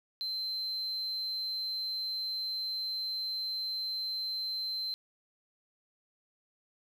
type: tone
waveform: sine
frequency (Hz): 4100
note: C8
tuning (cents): -36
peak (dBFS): -31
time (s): 0.21-4.94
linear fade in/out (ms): 0
effects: tanh soft clip ceiling -30 dBFS + 10-bit